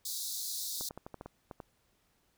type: high-pass noise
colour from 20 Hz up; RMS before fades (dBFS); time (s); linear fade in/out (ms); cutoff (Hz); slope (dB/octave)
pink; -38; 0.05-0.89; 5; 3700; 96
type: clicks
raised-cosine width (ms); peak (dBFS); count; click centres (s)
1; -29; 9; 0.81 / 0.909 / 0.976 / 1.065 / 1.143 / 1.211 / 1.26 / 1.512 / 1.602
effects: pink hiss -73 dBFS RMS until 2.37 s